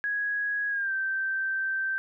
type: tone with pitch glide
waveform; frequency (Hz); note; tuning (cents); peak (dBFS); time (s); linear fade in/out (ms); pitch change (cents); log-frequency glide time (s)
sine; 1661.2 to 1558.9; G#6 to G6; 0 to -10; -26; 0.04-1.98; 0; -110; 0.69-0.93
effects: none